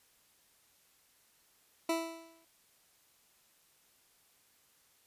20% pulse tone with exponential decay, 329.6 Hz, E4, in tune, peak -23 dBFS, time 1.89-2.45 s, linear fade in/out 5 ms, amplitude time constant 120 ms, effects white hiss -68 dBFS RMS until 5.06 s + resampled to 32000 Hz

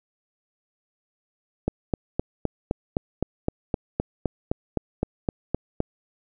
click train, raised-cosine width 2 ms, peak -9 dBFS, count 17, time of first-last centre 1.68-5.804 s, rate 3.88 Hz, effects none

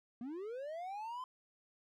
triangle linear sweep, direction up, 226.7 to 1038 Hz, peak -39 dBFS, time 0.21-1.24 s, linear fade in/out 2 ms, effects none

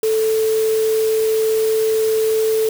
sine tone in noise, 440 Hz, A4, in tune, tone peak -14 dBFS, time 0.03-2.69 s, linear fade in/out 2 ms, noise white, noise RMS -30 dBFS, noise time 0.03-2.69 s, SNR +13 dB, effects none

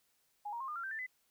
sine tone with pitch steps, 828 / 940.2 / 1067.6 / 1212.3 / 1376.5 / 1563.1 / 1774.9 / 2015 Hz, G#5 / A#5 / C6 / D#6 / F6 / G6 / A6 / B6, -5 / +15 / +35 / -45 / -25 / -5 / +15 / +34 cents, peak -38 dBFS, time 0.45-1.066 s, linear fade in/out 10 ms, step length 77 ms, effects white hiss -75 dBFS RMS until 1.3 s

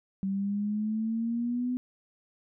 sine exponential sweep, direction up, 192.1 to 252.3 Hz, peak -27 dBFS, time 0.23-1.77 s, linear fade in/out 0 ms, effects none

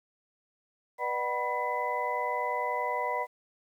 sine tone cluster, 489 / 600 / 751 / 981 / 2015 Hz, B4 / D5 / F#5 / B5 / B6, -17 / +37 / +26 / -12 / +34 cents, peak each -36 / -36 / -36 / -31 / -37 dBFS, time 0.98-3.27 s, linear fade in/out 50 ms, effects 10-bit

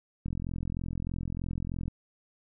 click train, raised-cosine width 5 ms, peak -22 dBFS, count 71, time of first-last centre 0.26-1.88 s, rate 43.2 Hz, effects none

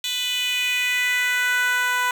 10% pulse tone with high-pass filter sweep, 496.3 Hz, B4, 8 cents sharp, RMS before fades -22 dBFS, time 0.04-2.11 s, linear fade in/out 2 ms, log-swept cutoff 3600 to 1100 Hz, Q 3.3, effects none

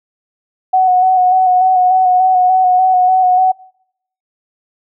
sine tone with vibrato, 740 Hz, F#5, in tune, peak -7 dBFS, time 0.73-3.52 s, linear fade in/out 10 ms, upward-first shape square, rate 3.4 Hz, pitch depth 21 cents each way, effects noise-tail reverb RT60 0.7 s tail -24 dB re dry

